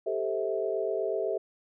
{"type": "chord", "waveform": "sine", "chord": "A minor seventh", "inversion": "third", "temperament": "equal with one note detuned", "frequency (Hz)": [392, 440, 523.3, 649.8], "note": ["G4", "A4", "C5", "E5"], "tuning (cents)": [0, 0, 0, -25], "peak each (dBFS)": [-32, -32, -36, -32], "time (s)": [0.06, 1.38], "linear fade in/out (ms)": 10, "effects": []}